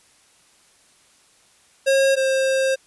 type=tone pair in turn; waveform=square; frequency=541 / 531.7 Hz; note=C#5 / C5; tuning=-42 / +28 cents; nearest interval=unison; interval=30 cents; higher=first; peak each=-15 / -18 dBFS; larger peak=first; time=1.86-2.16 / 2.16-2.76 s; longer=second; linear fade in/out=20 ms; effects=white hiss -56 dBFS RMS until 2.86 s + resampled to 24000 Hz